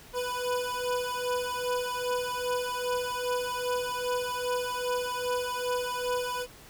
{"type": "beating tone pair", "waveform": "25% pulse", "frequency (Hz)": [493.9, 496.4], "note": ["B4", "B4"], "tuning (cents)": [0, 9], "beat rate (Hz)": 2.5, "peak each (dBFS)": -28, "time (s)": [0.13, 6.47], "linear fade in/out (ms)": 50, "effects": ["pink hiss -51 dBFS RMS until 6.69 s"]}